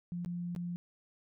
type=tone with dropouts; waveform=sine; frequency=174.61 Hz; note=F3; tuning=in tune; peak=-35 dBFS; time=0.12-0.76 s; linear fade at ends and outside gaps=0 ms; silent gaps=0.248-0.26 / 0.55-0.562 s; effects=none